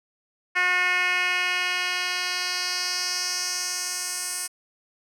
10% pulse tone with band-pass filter sweep, 361.3 Hz, F#4, 41 cents flat, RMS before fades -26 dBFS, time 0.55-4.48 s, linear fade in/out 20 ms, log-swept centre 2000 to 8700 Hz, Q 2.2, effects none

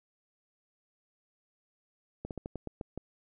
slowing click train, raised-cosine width 2 ms, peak -24 dBFS, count 8, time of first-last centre 2.25-2.976 s, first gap 58 ms, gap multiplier 1.19, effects none

